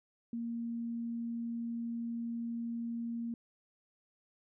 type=tone; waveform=sine; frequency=233.1 Hz; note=A#3; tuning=in tune; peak=-35 dBFS; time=0.33-3.34 s; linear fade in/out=2 ms; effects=none